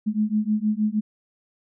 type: beating tone pair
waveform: sine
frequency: 210 / 216.4 Hz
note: G#3 / A3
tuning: +19 / -29 cents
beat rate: 6.4 Hz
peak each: -23 dBFS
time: 0.06-1.01 s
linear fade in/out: 20 ms
effects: none

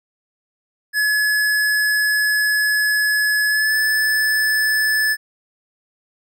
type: tone with pitch glide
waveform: square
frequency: 1702 to 1736.8 Hz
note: G#6 to A6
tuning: +42 to -23 cents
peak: -16 dBFS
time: 0.93-5.17 s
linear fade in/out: 50 ms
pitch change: +35 cents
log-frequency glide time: 3.48-3.75 s
effects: none

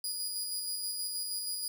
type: tone with tremolo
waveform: 20% pulse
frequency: 4902 Hz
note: D#8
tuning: 27 cents flat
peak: -27 dBFS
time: 0.04-1.68 s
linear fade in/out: 2 ms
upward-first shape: square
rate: 6.3 Hz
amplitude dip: 25%
effects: none

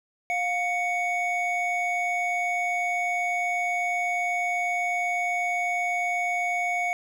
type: tone pair together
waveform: triangle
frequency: 707.3 / 2230 Hz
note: F5 / C#7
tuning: +22 / +10 cents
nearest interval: octave + minor sixth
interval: 1988 cents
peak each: -25 dBFS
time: 0.3-6.93 s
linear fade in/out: 0 ms
effects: none

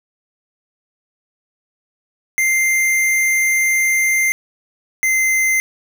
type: tone pair in turn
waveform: square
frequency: 2093 / 2075 Hz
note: C7 / C7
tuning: 0 / -15 cents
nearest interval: unison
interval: 15 cents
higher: first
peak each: -14 dBFS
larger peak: neither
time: 2.38-4.32 / 5.03-5.6 s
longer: first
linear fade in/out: 0 ms
effects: 9-bit

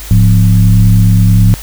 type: tone with frequency modulation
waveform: sine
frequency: 105.1 Hz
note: G#2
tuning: 21 cents sharp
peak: -3 dBFS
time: 0.11-1.54 s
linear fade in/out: 0 ms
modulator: 69.6 Hz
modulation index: 0.95
effects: added 50 Hz sine -26 dBFS peak until 1.62 s + white hiss -29 dBFS RMS until 1.62 s

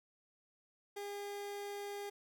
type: tone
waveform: 30% pulse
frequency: 405.7 Hz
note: G#4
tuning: 41 cents flat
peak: -39 dBFS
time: 0.96-2.1 s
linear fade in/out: 10 ms
effects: 12-bit

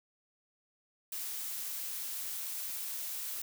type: noise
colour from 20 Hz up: blue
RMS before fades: -39 dBFS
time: 1.12-3.42 s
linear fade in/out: 5 ms
effects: none

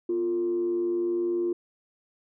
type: tone with frequency modulation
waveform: sine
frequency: 349.2 Hz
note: F4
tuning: in tune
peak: -23 dBFS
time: 0.09-1.53 s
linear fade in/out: 5 ms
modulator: 101 Hz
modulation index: 0.29
effects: tanh soft clip ceiling -19 dBFS

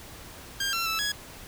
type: tone with pitch steps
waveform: 15% pulse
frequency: 1601 / 1354 / 1318 / 1672 Hz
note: G6 / E6 / E6 / G#6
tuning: +36 / +46 / -1 / +11 cents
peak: -20 dBFS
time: 0.6-1.12 s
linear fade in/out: 5 ms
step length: 130 ms
effects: pink hiss -45 dBFS RMS until 1.47 s

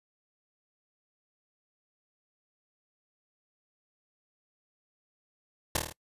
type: noise with echo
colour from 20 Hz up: pink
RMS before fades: -25 dBFS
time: 5.75-5.77 s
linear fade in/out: 5 ms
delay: 26 ms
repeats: 6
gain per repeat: -3 dB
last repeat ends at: 5.926 s
effects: noise-tail reverb RT60 0.1 s tail -24 dB re dry + resampled to 32000 Hz

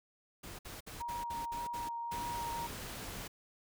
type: noise bursts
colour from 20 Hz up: pink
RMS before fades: -47 dBFS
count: 7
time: 0.43-1.892 s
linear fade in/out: 10 ms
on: 160 ms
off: 57 ms
type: tone with vibrato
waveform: sine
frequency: 942 Hz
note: A#5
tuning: 18 cents sharp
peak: -37 dBFS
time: 1-2.67 s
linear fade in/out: 10 ms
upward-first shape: sine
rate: 1.8 Hz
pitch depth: 15 cents each way
type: noise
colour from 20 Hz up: pink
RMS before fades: -44 dBFS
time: 2.11-3.28 s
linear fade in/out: 10 ms
effects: none

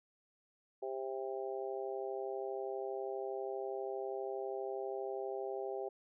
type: harmonic tone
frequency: 132.4 Hz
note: C3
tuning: 21 cents sharp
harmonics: 3 / 4 / 5 / 6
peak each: -40 / -44 / -45 / -46 dBFS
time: 0.82-5.89 s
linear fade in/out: 10 ms
effects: none

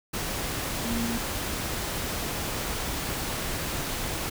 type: tone in noise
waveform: sine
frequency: 232.6 Hz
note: A#3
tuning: 4 cents flat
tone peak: -28 dBFS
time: 0.84-1.18 s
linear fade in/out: 10 ms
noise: pink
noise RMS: -31 dBFS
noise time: 0.13-4.3 s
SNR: 0 dB
effects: none

